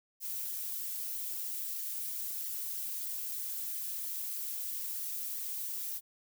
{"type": "noise with flanger", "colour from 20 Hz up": "violet", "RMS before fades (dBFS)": -38, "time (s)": [0.2, 6.01], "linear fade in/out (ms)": 50, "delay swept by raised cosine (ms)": [0.76, 4.76], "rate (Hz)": 3.1, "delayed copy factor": -0.55, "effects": []}